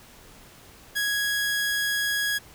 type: tone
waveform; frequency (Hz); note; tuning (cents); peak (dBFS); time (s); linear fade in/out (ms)
sawtooth; 1661.2; G#6; 0; -20; 0.95-2.39; 20
effects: pink hiss -50 dBFS RMS until 2.54 s

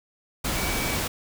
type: tone in noise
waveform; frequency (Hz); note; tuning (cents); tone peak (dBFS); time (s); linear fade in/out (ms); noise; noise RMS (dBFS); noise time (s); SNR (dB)
sine; 2283; D7; -50; -33; 0.56-0.97; 10; pink; -27; 0.44-1.08; -9
effects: none

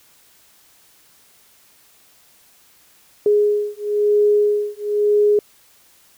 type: beating tone pair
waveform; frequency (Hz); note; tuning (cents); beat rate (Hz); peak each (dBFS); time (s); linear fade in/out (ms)
sine; 415.3 / 416.3; G#4 / G#4; 0 / +4; 1; -17; 3.26-5.39; 2
effects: white hiss -53 dBFS RMS until 6.17 s

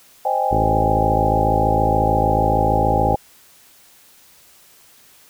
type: chord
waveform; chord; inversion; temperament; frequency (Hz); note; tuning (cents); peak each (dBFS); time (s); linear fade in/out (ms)
sine; Ab major seventh; first; equal; 523.3 / 622.3 / 784 / 830.6; C5 / Eb5 / G5 / Ab5; 0 / 0 / 0 / 0; -24 / -25 / -20 / -21; 0.25-3.16; 5
type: harmonic tone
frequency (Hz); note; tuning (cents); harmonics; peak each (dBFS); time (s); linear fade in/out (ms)
54.3; A1; -22; 1 / 2 / 3 / 4 / 5 / 6 / 7 / 8 / 9 / 10; -23 / -23 / -28 / -30 / -27 / -29 / -27 / -30 / -31 / -35; 0.51-3.15; 5
effects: white hiss -50 dBFS RMS until 5.29 s

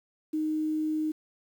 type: tone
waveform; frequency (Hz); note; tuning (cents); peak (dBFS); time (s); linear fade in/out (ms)
sine; 309.9; D#4; -7; -26; 0.33-1.12; 10
effects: 9-bit

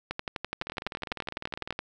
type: two click trains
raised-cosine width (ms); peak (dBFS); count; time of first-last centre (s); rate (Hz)
0.3; -20 / -15; 23 / 21; 0.62-1.726 / 0.11-1.791; 19.9 / 11.9
effects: none

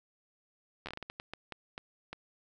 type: slowing click train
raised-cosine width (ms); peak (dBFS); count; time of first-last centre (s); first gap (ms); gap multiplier
0.3; -24; 13; 0.86-2.13; 11; 1.37
effects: none

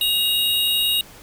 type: tone pair together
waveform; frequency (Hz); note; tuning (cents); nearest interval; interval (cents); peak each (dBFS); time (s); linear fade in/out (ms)
square; 2838 / 3788; F7 / A#7; +27 / +27; perfect fourth; 500; -21; 0.01-1.01; 2
effects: pink hiss -44 dBFS RMS until 1.22 s

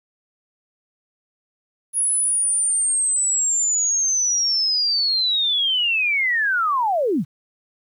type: linear sweep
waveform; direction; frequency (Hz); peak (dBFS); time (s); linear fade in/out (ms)
sine; down; 10470 to 116.4; -17; 1.93-7.25; 50
effects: 9-bit

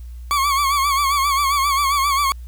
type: tone with vibrato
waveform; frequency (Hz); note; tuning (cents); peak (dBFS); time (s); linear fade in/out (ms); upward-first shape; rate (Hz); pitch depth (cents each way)
40% pulse; 1120; C#6; +18; -15; 0.31-2.32; 0; sine; 7.5; 75
effects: added 60 Hz sine -31 dBFS peak until 2.47 s + white hiss -57 dBFS RMS until 2.47 s

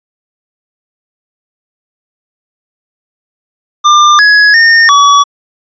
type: tone with pitch steps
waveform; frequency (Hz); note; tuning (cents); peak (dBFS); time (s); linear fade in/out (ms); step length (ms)
square; 1195 / 1678 / 1829 / 1138; D6 / G#6 / A#6 / C#6; +30 / +17 / -33 / +45; -3; 3.84-5.24; 20; 350
effects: resampled to 16000 Hz

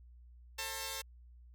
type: tone cluster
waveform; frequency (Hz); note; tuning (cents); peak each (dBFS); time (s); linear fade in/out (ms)
5% pulse; 446.4 / 536 / 892 / 1984; A4 / C5 / A5 / B6; +25 / +42 / +23 / +7; -35 / -32 / -30 / -39; 0.58-1.02; 10
effects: added 60 Hz sine -54 dBFS peak until 1.54 s

